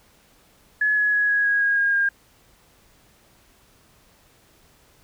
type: tone with pitch steps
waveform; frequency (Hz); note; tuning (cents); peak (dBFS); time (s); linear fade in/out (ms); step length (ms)
sine; 1700 / 1687.3 / 1674.7 / 1662.1 / 1649.7 / 1637.4 / 1625.1 / 1612.9; G#6 / G#6 / G#6 / G#6 / G#6 / G#6 / G#6 / G6; +40 / +27 / +14 / +1 / -12 / -25 / -38 / +49; -17; 0.81-2.09; 5; 160
effects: pink hiss -57 dBFS RMS until 5.03 s